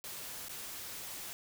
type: noise with dropouts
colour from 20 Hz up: white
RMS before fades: -44 dBFS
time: 0.04-1.33 s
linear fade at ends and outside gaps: 0 ms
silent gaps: 0.484-0.494 s
effects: none